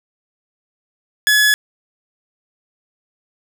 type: tone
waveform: sawtooth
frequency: 1700 Hz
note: G#6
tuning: 40 cents sharp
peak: -7 dBFS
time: 1.27-1.54 s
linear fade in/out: 0 ms
effects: none